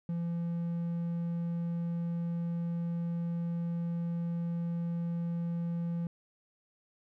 triangle tone, 170 Hz, F3, 46 cents flat, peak -29 dBFS, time 0.09-6.07 s, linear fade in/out 2 ms, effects none

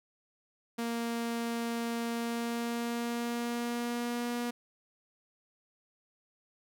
sawtooth tone with pitch glide, 233.1 to 240.2 Hz, A#3 to B3, 0 to -48 cents, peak -28 dBFS, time 0.78-4.51 s, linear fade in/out 10 ms, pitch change +52 cents, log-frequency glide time 2.12-4.32 s, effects none

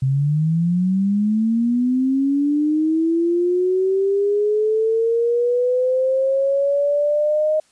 sine linear sweep, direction up, 129.9 to 622.3 Hz, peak -15 dBFS, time 0.02-7.6 s, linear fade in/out 5 ms, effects white hiss -58 dBFS RMS until 7.71 s + resampled to 22050 Hz

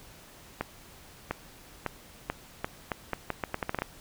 accelerating click train, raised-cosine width 0.5 ms, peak -14 dBFS, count 15, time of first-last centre 0.61-3.82 s, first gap 700 ms, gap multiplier 0.79, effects pink hiss -52 dBFS RMS until 4 s

